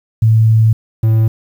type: tone pair in turn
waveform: sine / triangle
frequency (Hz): 111.1 / 111.1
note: A2 / A2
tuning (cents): +17 / +17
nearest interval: unison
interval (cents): 0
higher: neither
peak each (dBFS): -6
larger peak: neither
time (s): 0.22-0.73 / 1.03-1.28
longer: first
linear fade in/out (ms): 5
effects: 7-bit